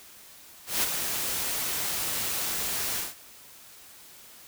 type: noise with ADSR envelope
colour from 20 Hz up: white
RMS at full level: -24 dBFS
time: 0.66-3.15 s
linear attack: 170 ms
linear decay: 20 ms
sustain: -6 dB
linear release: 170 ms
effects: white hiss -50 dBFS RMS until 4.47 s